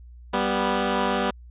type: tone pair together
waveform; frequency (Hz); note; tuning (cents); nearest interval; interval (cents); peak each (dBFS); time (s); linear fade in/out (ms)
10% pulse; 196 / 245.7; G3 / B3; 0 / -9; major third; 391; -16; 0.33-1.31; 10
effects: added 60 Hz sine -42 dBFS peak until 1.5 s + resampled to 8000 Hz